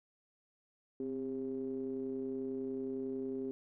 triangle ring-modulated tone, 69.3 Hz, C#2, in tune, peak -31 dBFS, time 1-3.51 s, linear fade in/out 0 ms, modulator 331 Hz, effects none

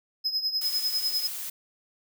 triangle tone with tremolo, 5090 Hz, D#8, 39 cents sharp, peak -21 dBFS, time 0.24-1.28 s, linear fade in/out 20 ms, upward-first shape triangle, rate 10 Hz, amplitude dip 80%
blue noise, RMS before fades -35 dBFS, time 0.61-1.5 s, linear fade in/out 5 ms
effects none

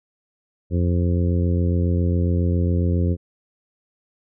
harmonic tone, 87.31 Hz, F2, in tune, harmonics 1 / 2 / 3 / 4 / 5 / 6, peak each -18 / -24 / -28 / -30 / -32 / -34 dBFS, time 0.7-3.17 s, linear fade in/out 50 ms, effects none

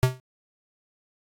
square tone with exponential decay, 128.2 Hz, C3, 35 cents flat, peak -13 dBFS, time 0.03-0.2 s, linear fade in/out 0 ms, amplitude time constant 36 ms, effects AAC 48 kbps

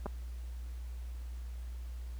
clicks, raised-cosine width 1 ms, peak -24 dBFS, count 2, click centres 0.059 / 0.064 s, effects added 60 Hz sine -39 dBFS peak until 2.19 s + pink hiss -61 dBFS RMS until 2.19 s

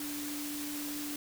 sine tone in noise, 292.8 Hz, D4, 5 cents flat, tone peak -38 dBFS, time 0-1.16 s, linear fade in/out 2 ms, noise white, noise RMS -41 dBFS, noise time 0-1.16 s, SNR 0 dB, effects none

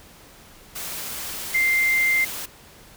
sine tone in noise, 2093 Hz, C7, in tune, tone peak -17 dBFS, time 1.54-2.25 s, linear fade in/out 10 ms, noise white, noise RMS -32 dBFS, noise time 0.75-2.46 s, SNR +12 dB, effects pink hiss -48 dBFS RMS until 2.96 s

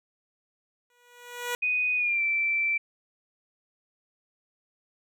10% pulse tone with exponential growth, 485.3 Hz, B4, 30 cents flat, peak -18 dBFS, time 0.9-1.55 s, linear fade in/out 1 ms, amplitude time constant 140 ms
sine tone with pitch glide, 2489 to 2336 Hz, D#7 to D7, 0 to -10 cents, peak -23 dBFS, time 1.62-2.78 s, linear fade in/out 10 ms, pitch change -110 cents, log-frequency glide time 1.96-2.22 s
effects none

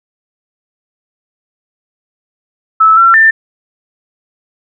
sine tone with pitch steps, 1307 / 1355 / 1786 Hz, E6 / E6 / A6, -15 / +47 / +25 cents, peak -3 dBFS, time 2.8-3.31 s, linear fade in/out 10 ms, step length 170 ms, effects none

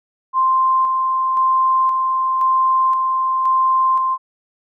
sine tone with tremolo, 1046.5 Hz, C6, in tune, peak -12 dBFS, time 0.33-4.18 s, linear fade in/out 50 ms, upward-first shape square, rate 0.96 Hz, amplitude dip 30%, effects none

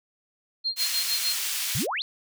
sine tone with tremolo, 4204 Hz, C8, 7 cents sharp, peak -23 dBFS, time 0.64-1.38 s, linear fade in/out 20 ms, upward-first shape sine, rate 6.6 Hz, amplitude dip 95%
pink high-pass noise, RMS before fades -29 dBFS, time 0.76-1.87 s, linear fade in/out 50 ms, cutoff 2800 Hz, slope 12 dB/octave
sine exponential sweep, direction up, 101.7 to 4419 Hz, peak -26 dBFS, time 1.75-2.02 s, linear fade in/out 0 ms
effects none

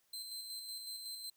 sawtooth tone with tremolo, 4104 Hz, C8, 34 cents flat, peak -39 dBFS, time 0.13-1.3 s, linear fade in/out 5 ms, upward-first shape square, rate 5.4 Hz, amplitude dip 35%, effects white hiss -75 dBFS RMS until 1.36 s

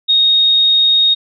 sine tone, 3729 Hz, A#7, in tune, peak -8 dBFS, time 0.08-1.15 s, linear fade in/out 20 ms, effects none

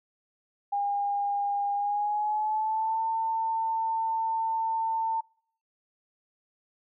sine tone with pitch glide, 809 to 897.6 Hz, G#5 to A5, -46 to +34 cents, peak -25 dBFS, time 0.72-5.21 s, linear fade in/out 10 ms, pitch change +180 cents, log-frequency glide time 1.74-3.03 s, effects noise-tail reverb RT60 0.6 s tail -26 dB re dry

